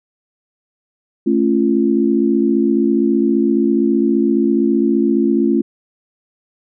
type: chord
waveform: sine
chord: A augmented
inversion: none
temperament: just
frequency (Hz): 220 / 275 / 343.8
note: A3 / C#4 / E#4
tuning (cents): 0 / -14 / -27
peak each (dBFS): -16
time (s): 1.26-5.62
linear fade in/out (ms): 10
effects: none